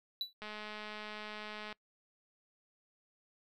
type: tone with exponential decay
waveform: triangle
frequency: 3951 Hz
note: B7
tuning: in tune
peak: -29 dBFS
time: 0.21-0.33 s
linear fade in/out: 1 ms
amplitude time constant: 26 ms
type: click train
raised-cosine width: 0.3 ms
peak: -29 dBFS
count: 278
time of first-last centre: 0.42-1.727 s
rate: 212 Hz
effects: noise-tail reverb RT60 0.1 s tail -24 dB re dry